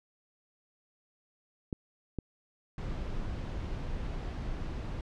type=clicks; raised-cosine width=3 ms; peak=-21 dBFS; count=2; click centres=1.728 / 2.187 s
type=noise; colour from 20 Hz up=brown; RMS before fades=-36 dBFS; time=2.78-5.01 s; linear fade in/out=2 ms
effects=low-pass 5000 Hz 12 dB/octave